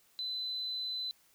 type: tone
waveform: triangle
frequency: 4022 Hz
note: B7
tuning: 31 cents sharp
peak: -31 dBFS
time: 0.19-1.11 s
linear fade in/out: 0 ms
effects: tanh soft clip ceiling -33 dBFS + white hiss -67 dBFS RMS until 1.34 s